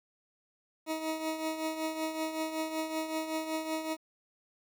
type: tone with tremolo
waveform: 20% pulse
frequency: 317.1 Hz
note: D#4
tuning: 33 cents sharp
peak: -25 dBFS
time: 0.86-3.97 s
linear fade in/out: 50 ms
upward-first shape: triangle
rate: 5.3 Hz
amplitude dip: 65%
effects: 11-bit